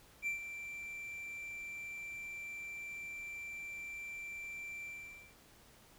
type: tone with ADSR envelope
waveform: triangle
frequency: 2349 Hz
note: D7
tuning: in tune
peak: -31 dBFS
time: 0.22-5.35 s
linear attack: 48 ms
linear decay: 120 ms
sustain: -10 dB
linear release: 510 ms
effects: pink hiss -62 dBFS RMS until 5.98 s